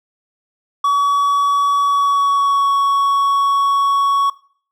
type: tone with pitch glide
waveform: triangle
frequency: 1134 to 1115.8 Hz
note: C#6 to C#6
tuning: +39 to +11 cents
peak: -10 dBFS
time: 0.84-4.3 s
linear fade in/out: 5 ms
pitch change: -28 cents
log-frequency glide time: 1.81-2.7 s
effects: noise-tail reverb RT60 0.5 s tail -20 dB re dry